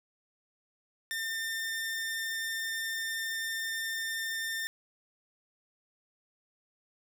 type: tone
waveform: sawtooth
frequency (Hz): 1803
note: A6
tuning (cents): +42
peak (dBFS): -29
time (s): 1.11-4.67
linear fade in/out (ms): 0
effects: none